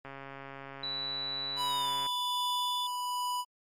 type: click train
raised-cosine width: 0.5 ms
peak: -29 dBFS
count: 277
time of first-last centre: 0.05-2.065 s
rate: 137 Hz
type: tone with pitch glide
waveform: sine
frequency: 3951 to 3480 Hz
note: B7 to A7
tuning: 0 to -20 cents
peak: -33 dBFS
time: 0.83-2.87 s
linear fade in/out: 5 ms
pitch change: -220 cents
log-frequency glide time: 1.61-1.92 s
type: tone with tremolo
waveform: square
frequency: 987.8 Hz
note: B5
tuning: in tune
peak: -31 dBFS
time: 1.56-3.45 s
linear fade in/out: 50 ms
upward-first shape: sine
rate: 1.3 Hz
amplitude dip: 25%
effects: MP3 64 kbps